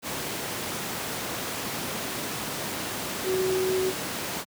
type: tone in noise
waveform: sine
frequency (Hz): 374.3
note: F#4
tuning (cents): +20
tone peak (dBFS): -23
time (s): 3.24-3.93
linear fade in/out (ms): 50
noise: pink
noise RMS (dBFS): -31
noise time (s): 0.02-4.45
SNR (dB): +5
effects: high-pass 150 Hz 12 dB/octave